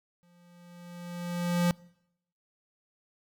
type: tone with exponential growth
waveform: square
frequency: 174.61 Hz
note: F3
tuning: in tune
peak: -22 dBFS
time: 0.23-1.71 s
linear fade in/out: 0 ms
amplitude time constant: 320 ms
effects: noise-tail reverb RT60 0.8 s tail -25 dB re dry